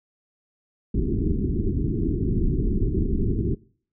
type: low-pass noise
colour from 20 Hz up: pink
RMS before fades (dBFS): -23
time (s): 0.94-3.55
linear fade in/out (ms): 5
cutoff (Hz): 410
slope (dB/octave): 96
effects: noise-tail reverb RT60 0.5 s tail -23 dB re dry